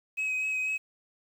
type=tone with vibrato; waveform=sine; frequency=2541 Hz; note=D#7; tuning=36 cents sharp; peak=-25 dBFS; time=0.17-0.78 s; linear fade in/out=20 ms; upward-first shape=sine; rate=4.1 Hz; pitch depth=16 cents each way; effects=tanh soft clip ceiling -26 dBFS + 9-bit